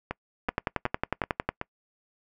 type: two click trains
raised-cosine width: 0.5 ms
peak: -10 / -15 dBFS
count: 12 / 5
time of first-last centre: 0.49-1.49 / 0.11-1.614 s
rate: 11 / 2.66 Hz
effects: noise-tail reverb RT60 0.1 s tail -25 dB re dry